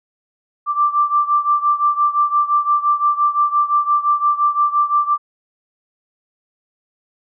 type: beating tone pair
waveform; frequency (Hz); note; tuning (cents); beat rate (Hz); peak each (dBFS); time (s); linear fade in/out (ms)
sine; 1174.7 / 1180.5; D6 / D6; 0 / +9; 5.8; -15 / -18; 0.66-5.18; 50
effects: none